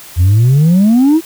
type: exponential sweep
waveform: sine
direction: up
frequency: 82.6 to 337.3 Hz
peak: -3 dBFS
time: 0.16-1.21 s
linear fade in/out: 50 ms
effects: tanh soft clip ceiling -4 dBFS + white hiss -34 dBFS RMS until 1.25 s